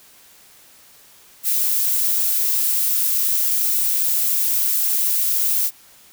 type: noise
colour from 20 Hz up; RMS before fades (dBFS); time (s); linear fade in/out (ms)
violet; -19; 1.43-5.71; 50
effects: white hiss -49 dBFS RMS until 6.12 s